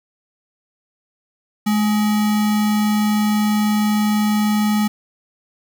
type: tone with sample-and-hold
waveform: sine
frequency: 211.9 Hz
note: G#3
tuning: 35 cents sharp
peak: -14 dBFS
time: 1.66-4.88 s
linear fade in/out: 10 ms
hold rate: 1050 Hz
effects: none